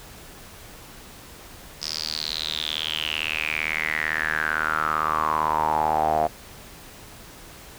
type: tone with band-pass filter sweep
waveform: sawtooth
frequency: 77.78 Hz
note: D#2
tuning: in tune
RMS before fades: -25 dBFS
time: 1.81-6.28 s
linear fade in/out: 20 ms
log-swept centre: 5200 to 690 Hz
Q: 8.2
effects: pink hiss -44 dBFS RMS until 7.78 s